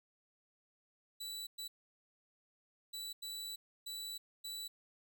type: tone bursts at uneven times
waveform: sawtooth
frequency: 3951 Hz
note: B7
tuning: in tune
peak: -39 dBFS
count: 6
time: 1.2-1.47 / 1.58-1.68 / 2.93-3.13 / 3.22-3.56 / 3.86-4.18 / 4.44-4.68 s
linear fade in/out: 10 ms
effects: none